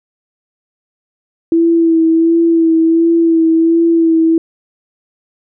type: tone with vibrato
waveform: sine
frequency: 329.6 Hz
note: E4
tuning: in tune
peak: -7 dBFS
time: 1.52-4.38 s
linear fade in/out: 2 ms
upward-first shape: sine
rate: 1.4 Hz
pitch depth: 27 cents each way
effects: none